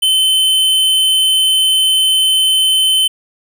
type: tone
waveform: square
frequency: 3064 Hz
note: G7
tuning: 40 cents flat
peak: -10 dBFS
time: 0.02-3.08 s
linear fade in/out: 10 ms
effects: none